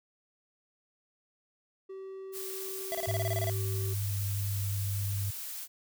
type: tone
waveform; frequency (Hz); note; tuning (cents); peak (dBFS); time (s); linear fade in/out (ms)
triangle; 383.9; G4; -36; -38; 1.89-3.94; 10
type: noise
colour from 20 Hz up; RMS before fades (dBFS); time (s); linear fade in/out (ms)
blue; -40; 2.32-5.68; 50
type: tone bursts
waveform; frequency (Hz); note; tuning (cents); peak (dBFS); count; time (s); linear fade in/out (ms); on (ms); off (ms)
square; 667; E5; +20; -32; 11; 2.92-3.498; 0; 28; 27
type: tone with pitch glide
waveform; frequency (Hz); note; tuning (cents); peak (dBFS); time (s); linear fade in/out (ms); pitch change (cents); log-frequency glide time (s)
sine; 103.83 to 99.66; G#2 to G2; 0 to +29; -30; 3.07-5.31; 10; -71; 3.33-4.17
effects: none